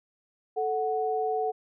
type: tone pair together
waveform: sine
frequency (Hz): 438.5 / 740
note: A4 / F#5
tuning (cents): -6 / 0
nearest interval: major sixth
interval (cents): 906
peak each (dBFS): -28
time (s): 0.56-1.52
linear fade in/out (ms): 20
effects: none